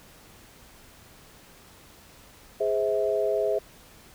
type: chord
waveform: sine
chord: Ab augmented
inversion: none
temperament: just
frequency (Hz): 415.3 / 519.1 / 648.9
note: Ab4 / C5 / E5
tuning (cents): 0 / -14 / -27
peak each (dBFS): -26 / -29 / -26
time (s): 2.6-3.59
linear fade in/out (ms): 10
effects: pink hiss -52 dBFS RMS until 4.14 s